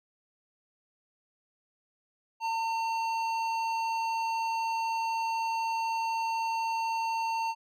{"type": "tone with hard clipping", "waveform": "sine", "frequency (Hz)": 906, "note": "A#5", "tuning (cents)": -50, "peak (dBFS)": -30, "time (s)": [2.4, 7.55], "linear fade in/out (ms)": 50, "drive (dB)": 11, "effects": []}